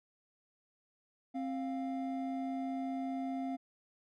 triangle tone pair together, 265.1 / 700 Hz, C4 / F5, +23 / +4 cents, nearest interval octave + perfect fourth, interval 1681 cents, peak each -34 / -39 dBFS, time 1.34-3.57 s, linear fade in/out 20 ms, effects none

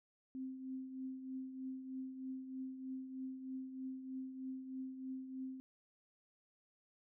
sine tone with tremolo, 261.6 Hz, C4, in tune, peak -40 dBFS, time 0.35-5.6 s, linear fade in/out 0 ms, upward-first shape triangle, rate 3.2 Hz, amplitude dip 60%, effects none

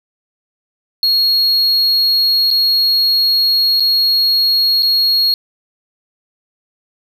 triangle tone with dropouts, 4300 Hz, C8, 47 cents sharp, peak -9 dBFS, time 1.03-5.34 s, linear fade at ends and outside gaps 1 ms, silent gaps 2.505-2.511 / 3.798-3.804 / 4.824-4.83 s, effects none

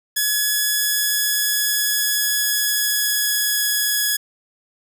5% pulse tone with pitch glide, 1695 to 1682.3 Hz, G#6 to G#6, +35 to +22 cents, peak -7 dBFS, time 0.16-4.17 s, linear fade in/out 10 ms, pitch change -13 cents, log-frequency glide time 0.48-3.67 s, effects none

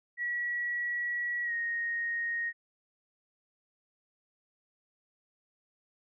sine tone with pitch glide, 1928 to 1866.6 Hz, B6 to A#6, -42 to +2 cents, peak -30 dBFS, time 0.17-2.53 s, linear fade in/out 50 ms, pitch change -56 cents, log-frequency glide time 1.44-1.53 s, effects none

